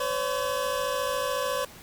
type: tone pair together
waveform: 25% pulse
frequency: 512 / 566 Hz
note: C5 / C#5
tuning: -38 / +36 cents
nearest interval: major second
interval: 174 cents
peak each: -25 dBFS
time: 0-1.65 s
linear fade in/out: 5 ms
effects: pink hiss -47 dBFS RMS until 1.82 s + MP3 96 kbps